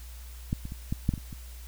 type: clicks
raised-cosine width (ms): 5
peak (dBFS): -14 / -25 / -26 / -16 / -11 / -18 / -26 / -26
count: 8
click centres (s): 0.529 / 0.654 / 0.721 / 0.925 / 1.091 / 1.138 / 1.178 / 1.328
effects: added 60 Hz sine -41 dBFS peak until 1.67 s + white hiss -52 dBFS RMS until 1.67 s